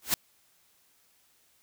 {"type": "noise with exponential growth", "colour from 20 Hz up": "white", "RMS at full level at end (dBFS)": -21, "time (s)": [0.02, 0.14], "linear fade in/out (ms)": 1, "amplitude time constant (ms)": 26, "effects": ["white hiss -66 dBFS RMS until 1.62 s"]}